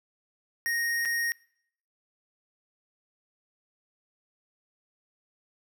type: tone with dropouts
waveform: square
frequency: 1864.7 Hz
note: A#6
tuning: in tune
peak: -27 dBFS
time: 0.66-1.32 s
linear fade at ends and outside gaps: 0 ms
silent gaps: 1.051-1.056 s
effects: noise-tail reverb RT60 0.7 s tail -24 dB re dry